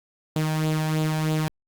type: tone with flanger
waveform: sawtooth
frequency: 156 Hz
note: D#3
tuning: 5 cents sharp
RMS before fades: -24 dBFS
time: 0.36-1.48 s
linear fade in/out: 0 ms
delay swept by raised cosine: 0.26 to 1.26 ms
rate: 3.1 Hz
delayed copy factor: +0.5
effects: Opus 48 kbps